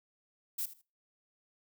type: noise with echo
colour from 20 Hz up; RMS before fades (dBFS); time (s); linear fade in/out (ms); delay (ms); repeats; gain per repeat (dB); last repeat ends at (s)
violet; -35; 0.58-0.66; 10; 79; 2; -15; 0.818
effects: noise-tail reverb RT60 0.3 s tail -21 dB re dry